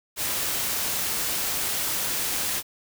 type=noise; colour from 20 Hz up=white; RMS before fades=-27 dBFS; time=0.16-2.63 s; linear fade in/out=50 ms; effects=none